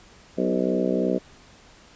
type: harmonic tone with a mistuned harmonic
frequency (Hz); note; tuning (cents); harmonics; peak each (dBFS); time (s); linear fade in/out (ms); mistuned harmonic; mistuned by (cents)
63.1; B1; +38; 3 / 4 / 5 / 6 / 7 / 8 / 9 / 10; -27 / -27 / -29 / -28 / -31 / -28 / -34 / -31; 0.37-1.19; 20; 6; +18
effects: pink hiss -51 dBFS RMS until 1.95 s + resampled to 16000 Hz